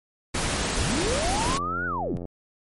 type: noise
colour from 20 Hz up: pink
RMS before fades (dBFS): -26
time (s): 0.34-1.58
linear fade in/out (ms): 10
type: linear two-way sweep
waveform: sine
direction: up then down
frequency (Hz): 34.65 to 1501 to 67.6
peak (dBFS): -26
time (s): 0.78-2.17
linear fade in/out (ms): 0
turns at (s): 1.86
type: click train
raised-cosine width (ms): 2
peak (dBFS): -22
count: 82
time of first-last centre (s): 1.33-2.254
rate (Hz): 87.7
effects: MP3 48 kbps